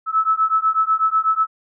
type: beating tone pair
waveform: sine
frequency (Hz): 1300 / 1308.1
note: E6 / E6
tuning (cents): -24 / -14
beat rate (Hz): 8.1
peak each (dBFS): -18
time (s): 0.06-1.47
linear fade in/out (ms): 50
effects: none